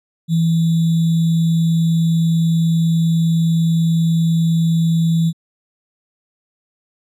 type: tone with sample-and-hold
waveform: sine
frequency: 164.81 Hz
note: E3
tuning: in tune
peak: -12 dBFS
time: 0.28-5.33 s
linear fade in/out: 50 ms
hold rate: 3675 Hz
effects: resampled to 32000 Hz